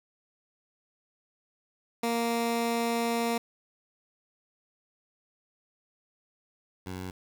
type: tone pair in turn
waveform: 15% pulse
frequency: 233.1 / 92.51 Hz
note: A#3 / F#2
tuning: 0 / 0 cents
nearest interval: octave + major third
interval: 1600 cents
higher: first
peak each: -20 / -29 dBFS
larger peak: first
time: 2.03-3.38 / 6.86-7.11 s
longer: first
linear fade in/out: 5 ms
effects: 9-bit